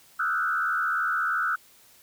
sine tone with frequency modulation, 1400 Hz, F6, 4 cents sharp, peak -23 dBFS, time 0.19-1.56 s, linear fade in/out 10 ms, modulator 77 Hz, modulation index 1.7, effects white hiss -56 dBFS RMS until 2.02 s

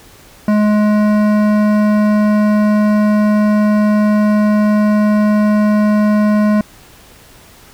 triangle tone with hard clipping, 210.4 Hz, G#3, 23 cents sharp, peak -11 dBFS, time 0.48-6.61 s, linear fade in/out 2 ms, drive 18 dB, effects pink hiss -42 dBFS RMS until 7.73 s

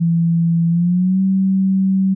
sine tone with pitch glide, 167.6 to 191.41 Hz, E3 to G3, +29 to -41 cents, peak -12 dBFS, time 0-2.15 s, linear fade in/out 20 ms, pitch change +230 cents, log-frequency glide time 0.69-1.21 s, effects none

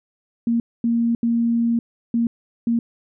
sine tone bursts at uneven times, 233.1 Hz, A#3, in tune, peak -16 dBFS, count 5, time 0.47-0.6 / 0.84-1.15 / 1.23-1.79 / 2.14-2.27 / 2.67-2.79 s, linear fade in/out 2 ms, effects none

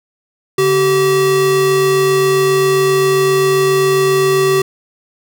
square tone pair together, 143.8 / 383.9 Hz, D3 / G4, -36 / -36 cents, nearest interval octave + perfect fourth, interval 1700 cents, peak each -22 / -11 dBFS, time 0.58-4.62 s, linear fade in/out 5 ms, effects none

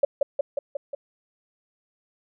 sine tone with echo, 565 Hz, C#5, 33 cents sharp, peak -13 dBFS, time 0.03-0.05 s, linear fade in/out 5 ms, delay 180 ms, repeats 5, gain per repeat -3 dB, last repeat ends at 0.95 s, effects none

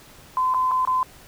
sine tone with dropouts, 1024 Hz, C6, 38 cents flat, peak -18 dBFS, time 0.37-1.03 s, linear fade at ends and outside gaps 1 ms, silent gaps 0.539-0.545 / 0.712-0.716 / 0.851-0.874 s, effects pink hiss -48 dBFS RMS until 1.27 s

